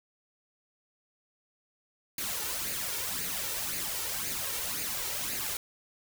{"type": "noise with flanger", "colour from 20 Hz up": "white", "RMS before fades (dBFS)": -34, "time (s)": [2.18, 5.57], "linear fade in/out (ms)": 2, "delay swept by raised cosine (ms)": [0.44, 2.24], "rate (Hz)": 1.9, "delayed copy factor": 0.6, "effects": []}